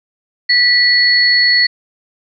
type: tone pair together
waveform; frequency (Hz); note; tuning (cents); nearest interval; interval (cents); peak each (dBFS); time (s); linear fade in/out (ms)
sine; 1955 / 4389; B6 / C#8; -18 / -18; octave + major second; 1400; -11; 0.49-1.67; 10
effects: none